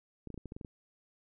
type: clicks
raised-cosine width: 3 ms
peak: -30 dBFS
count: 9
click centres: 0.273 / 0.303 / 0.343 / 0.377 / 0.457 / 0.521 / 0.565 / 0.612 / 0.648 s
effects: none